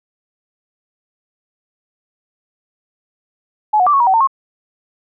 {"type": "tone with pitch steps", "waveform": "sine", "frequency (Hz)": [851, 731, 1172, 1104, 954, 761, 901, 1081], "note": ["G#5", "F#5", "D6", "C#6", "A#5", "F#5", "A5", "C#6"], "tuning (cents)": [42, -21, -4, -7, 40, 48, 41, -44], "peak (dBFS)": -9, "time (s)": [3.73, 4.274], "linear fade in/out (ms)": 10, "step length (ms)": 68, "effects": []}